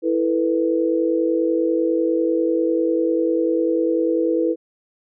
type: chord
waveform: sine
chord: E suspended fourth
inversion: none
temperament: equal with one note detuned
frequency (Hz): 329.6 / 443.8 / 493.9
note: E4 / A4 / B4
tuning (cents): 0 / +15 / 0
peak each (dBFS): -19 / -24 / -21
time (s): 0.02-4.56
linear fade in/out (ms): 50
effects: none